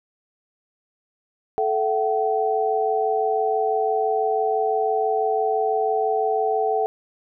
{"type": "tone cluster", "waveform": "sine", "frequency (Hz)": [437.3, 676, 762], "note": ["A4", "E5", "G5"], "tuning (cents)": [-11, 43, -49], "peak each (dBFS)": [-22, -27, -22], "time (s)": [1.58, 6.86], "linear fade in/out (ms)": 0, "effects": []}